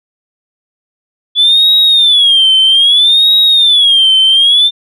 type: tone with vibrato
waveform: sine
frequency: 3425 Hz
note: A7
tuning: 47 cents flat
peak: -3 dBFS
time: 1.35-4.71 s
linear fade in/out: 50 ms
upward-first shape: sine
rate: 0.62 Hz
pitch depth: 180 cents each way
effects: tanh soft clip ceiling -1 dBFS